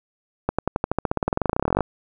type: accelerating click train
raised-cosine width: 1 ms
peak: -6 dBFS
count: 29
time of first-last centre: 0.49-1.807 s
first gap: 96 ms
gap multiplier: 0.94
effects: none